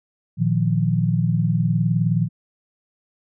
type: chord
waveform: sine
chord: Bb suspended fourth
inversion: none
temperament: just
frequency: 116.54 / 155.39 / 174.81 Hz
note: Bb2 / Eb3 / F3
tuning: 0 / -2 / +2 cents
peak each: -21 dBFS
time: 0.37-2.29 s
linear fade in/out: 50 ms
effects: none